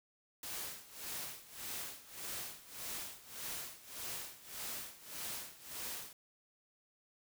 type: noise with tremolo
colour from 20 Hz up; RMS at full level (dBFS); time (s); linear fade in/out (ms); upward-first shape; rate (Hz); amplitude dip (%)
white; -42; 0.43-6.13; 2; sine; 1.7; 85
effects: none